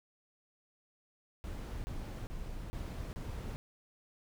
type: noise bursts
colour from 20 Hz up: brown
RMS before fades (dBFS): -41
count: 5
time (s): 1.44-3.56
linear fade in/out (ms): 0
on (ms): 400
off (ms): 30
effects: none